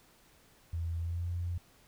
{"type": "tone with pitch glide", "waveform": "sine", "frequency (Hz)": [83.6, 87.25], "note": ["E2", "F2"], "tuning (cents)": [25, -1], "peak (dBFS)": -32, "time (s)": [0.73, 1.58], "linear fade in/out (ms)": 5, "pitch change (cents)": 74, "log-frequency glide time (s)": [0.98, 1.28], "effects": ["pink hiss -63 dBFS RMS until 1.87 s"]}